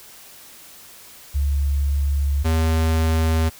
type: tone pair in turn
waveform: sine / square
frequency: 70.6 / 80.51 Hz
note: C#2 / E2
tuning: +32 / -40 cents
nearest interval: major second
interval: 228 cents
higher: second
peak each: -17 dBFS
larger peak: neither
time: 1.34-2.44 / 2.44-3.5 s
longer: first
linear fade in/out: 20 ms
effects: white hiss -44 dBFS RMS until 3.59 s